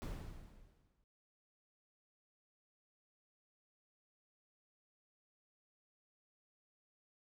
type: noise with exponential decay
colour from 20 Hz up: brown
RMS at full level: -39 dBFS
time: 0.02-1.04 s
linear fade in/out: 0 ms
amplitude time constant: 220 ms
effects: none